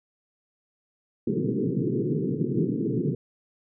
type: band-pass noise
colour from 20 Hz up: pink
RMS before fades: -26 dBFS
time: 1.27-3.15 s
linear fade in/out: 5 ms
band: 120 to 450 Hz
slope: 96 dB/octave
effects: none

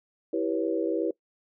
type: chord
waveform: sine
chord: C# half-diminished seventh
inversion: first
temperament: equal with one note detuned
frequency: 329.6 / 392 / 486.2 / 554.4 Hz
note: E4 / G4 / B4 / C#5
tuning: 0 / 0 / -27 / 0 cents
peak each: -28 / -31 / -30 / -33 dBFS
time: 0.33-1.11 s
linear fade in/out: 5 ms
effects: noise-tail reverb RT60 0.1 s tail -21 dB re dry

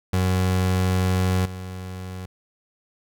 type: tone with level steps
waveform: 30% pulse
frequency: 92.5 Hz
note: F#2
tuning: in tune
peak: -16 / -29 dBFS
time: 0.13-2.26 s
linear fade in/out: 5 ms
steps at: 1.45 s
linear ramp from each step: 10 ms
effects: none

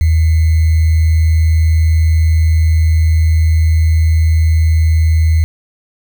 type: tone with sample-and-hold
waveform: sine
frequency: 80.1 Hz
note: E2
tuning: 49 cents flat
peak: -7 dBFS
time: 0.01-5.44 s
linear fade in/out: 0 ms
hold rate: 2100 Hz
effects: none

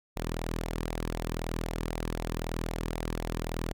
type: tone with flanger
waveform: sawtooth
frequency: 40.95 Hz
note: E1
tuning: 11 cents flat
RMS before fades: -34 dBFS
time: 0.16-3.73 s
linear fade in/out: 10 ms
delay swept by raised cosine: 0.63 to 1.47 ms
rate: 3.9 Hz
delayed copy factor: -0.5
effects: none

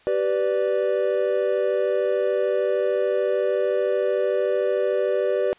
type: chord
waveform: triangle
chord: G major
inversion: none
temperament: equal with one note detuned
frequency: 387.3 / 493.9 / 587.3 Hz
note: G4 / B4 / D5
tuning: -21 / 0 / 0 cents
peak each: -22 dBFS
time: 0.07-5.53 s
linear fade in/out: 0 ms
effects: white hiss -55 dBFS RMS until 5.58 s + resampled to 8000 Hz

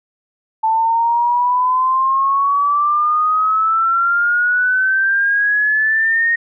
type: exponential sweep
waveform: sine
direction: up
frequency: 880 to 1864.7 Hz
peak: -12 dBFS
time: 0.63-6.36 s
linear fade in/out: 10 ms
effects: none

